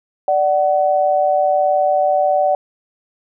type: tone pair together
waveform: sine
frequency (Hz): 589.7 / 751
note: D5 / F#5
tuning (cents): +7 / +26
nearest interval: major third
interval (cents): 419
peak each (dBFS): -15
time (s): 0.28-2.55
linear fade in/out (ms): 2
effects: none